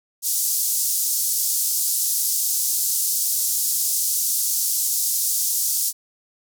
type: band-pass noise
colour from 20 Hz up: white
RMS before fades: -22 dBFS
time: 0.22-5.93 s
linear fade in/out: 50 ms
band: 5300 to 15000 Hz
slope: 24 dB/octave
effects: none